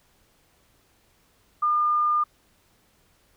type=tone; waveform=sine; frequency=1208 Hz; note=D6; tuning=48 cents sharp; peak=-19 dBFS; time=1.62-2.24 s; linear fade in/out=10 ms; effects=pink hiss -63 dBFS RMS until 3.36 s